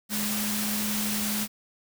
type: tone in noise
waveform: sine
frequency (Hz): 210.3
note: G#3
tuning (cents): +22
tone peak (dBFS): -30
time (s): 0.09-1.48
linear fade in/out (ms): 50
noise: white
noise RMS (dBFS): -30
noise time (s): 0.09-1.48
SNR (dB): -3
effects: none